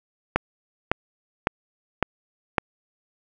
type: click train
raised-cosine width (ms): 0.5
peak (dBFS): -3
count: 5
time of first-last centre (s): 0.36-2.582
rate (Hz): 1.8
effects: none